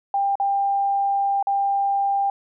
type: tone with dropouts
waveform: sine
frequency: 795 Hz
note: G5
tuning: 24 cents sharp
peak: -18 dBFS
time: 0.14-2.3 s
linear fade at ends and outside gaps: 2 ms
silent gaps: 0.355-0.399 / 1.427-1.47 s
effects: none